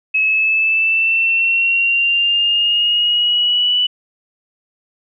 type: linear sweep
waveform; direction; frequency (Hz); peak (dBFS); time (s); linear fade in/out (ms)
sine; up; 2571 to 2971; -12; 0.14-3.87; 10
effects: none